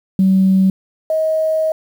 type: tone pair in turn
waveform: sine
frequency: 190.3 / 632.4 Hz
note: F#3 / D#5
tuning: +49 / +28 cents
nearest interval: octave + major sixth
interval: 2079 cents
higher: second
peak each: -8 / -13 dBFS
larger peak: first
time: 0.19-0.7 / 1.1-1.72 s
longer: second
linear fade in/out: 2 ms
effects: tanh soft clip ceiling -4 dBFS + 7-bit